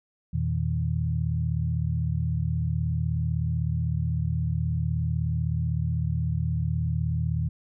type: tone cluster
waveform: sine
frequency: 83 / 119.2 / 158.7 Hz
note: E2 / A#2 / D#3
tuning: +12 / +39 / +35 cents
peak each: -28 dBFS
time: 0.33-7.49 s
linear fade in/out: 10 ms
effects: none